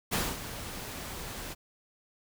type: noise with ADSR envelope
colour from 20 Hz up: pink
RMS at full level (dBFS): -28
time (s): 0.11-1.55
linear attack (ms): 24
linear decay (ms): 230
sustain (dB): -12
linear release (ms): 29
effects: none